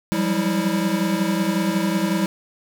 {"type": "tone cluster", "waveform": "square", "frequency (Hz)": [174, 188.6, 199.5, 324], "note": ["F3", "F#3", "G3", "E4"], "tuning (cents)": [-6, 33, 31, -30], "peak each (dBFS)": [-28, -26, -24, -25], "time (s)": [0.12, 2.26], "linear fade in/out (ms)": 0, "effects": []}